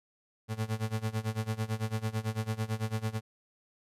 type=tone with tremolo; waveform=35% pulse; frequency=110 Hz; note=A2; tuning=in tune; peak=-26 dBFS; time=0.48-3.21 s; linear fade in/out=50 ms; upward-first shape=sine; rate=9 Hz; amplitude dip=90%; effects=resampled to 32000 Hz